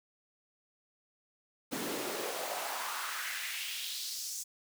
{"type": "noise with high-pass filter sweep", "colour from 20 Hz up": "pink", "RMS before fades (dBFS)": -38, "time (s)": [1.71, 4.44], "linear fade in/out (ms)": 20, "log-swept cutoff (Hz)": [230, 7000], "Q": 2.4, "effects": []}